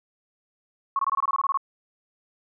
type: tone bursts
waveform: sine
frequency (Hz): 1100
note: C#6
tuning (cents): -14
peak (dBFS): -20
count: 12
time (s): 0.96-1.574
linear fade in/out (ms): 2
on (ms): 31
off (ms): 22
effects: none